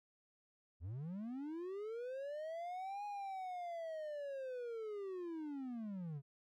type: linear two-way sweep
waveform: triangle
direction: up then down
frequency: 74.4 to 830.6 to 133.6 Hz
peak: -40 dBFS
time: 0.8-6.22 s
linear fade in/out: 50 ms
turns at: 3.05 s
effects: none